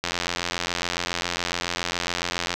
click train, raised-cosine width 0.2 ms, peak -7 dBFS, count 219, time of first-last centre 0.04-2.54 s, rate 87.2 Hz, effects none

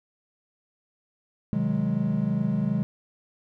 triangle chord, Ab dominant seventh, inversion first, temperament equal with one note detuned, 128.49 / 155.56 / 185 / 207.7 Hz, C3 / Eb3 / Gb3 / Ab3, -31 / 0 / 0 / 0 cents, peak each -29 / -27 / -27 / -24 dBFS, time 1.53-2.83 s, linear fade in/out 0 ms, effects none

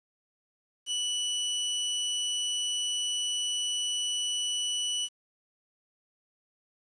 sawtooth tone, 2960 Hz, F#7, in tune, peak -25 dBFS, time 0.86-5.09 s, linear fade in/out 50 ms, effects resampled to 22050 Hz + 9-bit

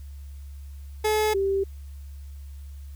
30% pulse / sine tone pair in turn, 428.6 / 391.2 Hz, A4 / G4, -45 / -4 cents, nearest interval major second, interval 159 cents, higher first, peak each -18 / -21 dBFS, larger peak first, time 1.04-1.34 / 1.34-1.64 s, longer neither, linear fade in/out 10 ms, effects added 70 Hz sine -37 dBFS peak until 2.95 s + white hiss -60 dBFS RMS until 2.95 s

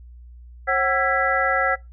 sine tone cluster, 538 / 751 / 1341 / 1650 / 1975 Hz, C5 / F#5 / E6 / G#6 / B6, +48 / +26 / +29 / -12 / 0 cents, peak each -24 / -24 / -23 / -25 / -25 dBFS, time 0.67-1.76 s, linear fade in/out 20 ms, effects noise-tail reverb RT60 0.2 s tail -21 dB re dry + added 60 Hz sine -40 dBFS peak until 1.92 s

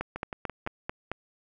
two click trains, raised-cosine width 0.5 ms, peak -16 / -20 dBFS, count 6 / 4, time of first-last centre 0.01-1.116 / 0.16-0.665 s, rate 4.52 / 5.94 Hz, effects none

